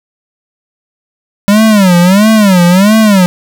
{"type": "tone with vibrato", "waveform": "square", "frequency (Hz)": 196, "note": "G3", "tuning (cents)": 0, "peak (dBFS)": -4, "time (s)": [1.48, 3.26], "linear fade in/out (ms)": 0, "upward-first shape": "sine", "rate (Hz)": 1.5, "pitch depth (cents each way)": 210, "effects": []}